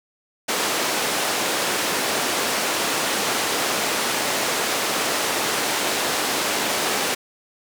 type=band-pass noise; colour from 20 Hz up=pink; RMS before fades=-23 dBFS; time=0.48-7.15 s; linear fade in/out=10 ms; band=360 to 11000 Hz; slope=12 dB/octave; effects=none